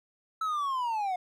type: linear sweep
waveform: triangle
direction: down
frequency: 1318.5 to 713 Hz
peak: -26 dBFS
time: 0.41-1.16 s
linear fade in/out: 5 ms
effects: none